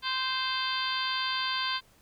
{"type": "harmonic tone with a mistuned harmonic", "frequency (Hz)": 521, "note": "C5", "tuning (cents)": -7, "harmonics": [2, 3, 4, 5, 6, 7, 8, 9], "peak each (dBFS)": [-33, -35, -40, -39, -36, -36, -39, -37], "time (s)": [0.02, 1.81], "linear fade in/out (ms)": 50, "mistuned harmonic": 7, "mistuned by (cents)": -33, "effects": ["pink hiss -62 dBFS RMS until 2.01 s"]}